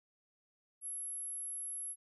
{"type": "tone", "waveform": "sine", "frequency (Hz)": 11175, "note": "F9", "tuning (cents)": 0, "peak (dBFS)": -39, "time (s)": [0.81, 1.96], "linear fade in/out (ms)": 50, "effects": []}